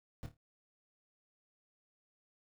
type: noise with echo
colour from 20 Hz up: brown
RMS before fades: -42 dBFS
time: 0.23-0.26 s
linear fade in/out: 0 ms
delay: 27 ms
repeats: 4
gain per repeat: -9 dB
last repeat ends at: 0.368 s
effects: none